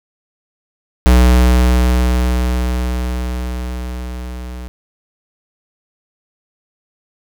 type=tone with level ramp; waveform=square; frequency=61.74 Hz; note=B1; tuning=in tune; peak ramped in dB=-6 to -27 dBFS; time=1.06-4.68 s; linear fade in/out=0 ms; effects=none